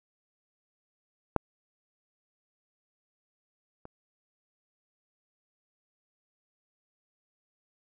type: clicks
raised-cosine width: 1 ms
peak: -9 / -30 dBFS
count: 2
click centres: 1.363 / 3.854 s
effects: none